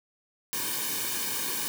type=noise with comb filter; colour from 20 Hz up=white; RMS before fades=-31 dBFS; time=0.53-1.68 s; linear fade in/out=0 ms; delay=1.5 ms; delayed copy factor=-0.95; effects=none